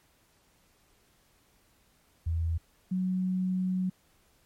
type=tone pair in turn; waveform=sine; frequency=82.41 / 185 Hz; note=E2 / F#3; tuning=0 / 0 cents; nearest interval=octave + major second; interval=1400 cents; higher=second; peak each=-26 dBFS; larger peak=neither; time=2.26-2.58 / 2.91-3.9 s; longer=second; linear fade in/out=10 ms; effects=pink hiss -66 dBFS RMS until 4.45 s + MP3 64 kbps